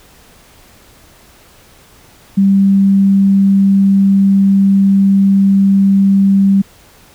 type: tone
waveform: sine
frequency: 196 Hz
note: G3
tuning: in tune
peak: -6 dBFS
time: 2.37-6.62 s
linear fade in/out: 10 ms
effects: pink hiss -44 dBFS RMS until 7.14 s